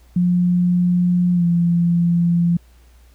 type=tone with pitch glide; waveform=sine; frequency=177.6 to 171.55 Hz; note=F3 to F3; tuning=+29 to -31 cents; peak=-13 dBFS; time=0.16-2.57 s; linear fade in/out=5 ms; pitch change=-60 cents; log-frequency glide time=1.34-1.44 s; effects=added 60 Hz sine -46 dBFS peak until 3.14 s + pink hiss -57 dBFS RMS until 3.14 s